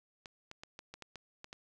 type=clicks; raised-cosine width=0.2 ms; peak=-29 dBFS; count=9; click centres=0.258 / 0.514 / 0.635 / 0.791 / 0.94 / 1.023 / 1.157 / 1.444 / 1.529 s; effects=none